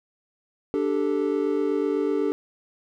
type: chord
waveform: triangle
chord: D suspended fourth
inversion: none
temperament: equal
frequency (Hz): 293.7 / 392 / 440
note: D4 / G4 / A4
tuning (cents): 0 / 0 / 0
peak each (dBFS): -24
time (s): 0.74-2.32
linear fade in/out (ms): 0
effects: none